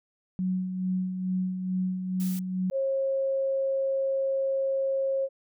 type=tone with tremolo; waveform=sine; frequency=185 Hz; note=F#3; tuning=in tune; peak=-24 dBFS; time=0.39-2.7 s; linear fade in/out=0 ms; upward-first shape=sine; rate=2.3 Hz; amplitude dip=50%
type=noise; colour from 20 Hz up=blue; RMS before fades=-41 dBFS; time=2.2-2.39 s; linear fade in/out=0 ms
type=tone; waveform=sine; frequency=540 Hz; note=C#5; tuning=45 cents flat; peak=-24 dBFS; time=2.71-5.29 s; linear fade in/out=50 ms
effects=none